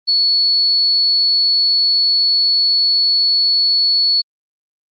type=tone; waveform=sine; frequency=4408 Hz; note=C#8; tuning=11 cents flat; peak=-11 dBFS; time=0.07-4.22 s; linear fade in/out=20 ms; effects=Opus 24 kbps